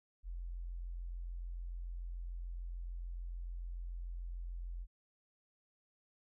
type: tone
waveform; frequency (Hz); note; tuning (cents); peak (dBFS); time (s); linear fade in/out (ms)
sine; 43.42; F1; -9; -40; 0.23-4.87; 50
effects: none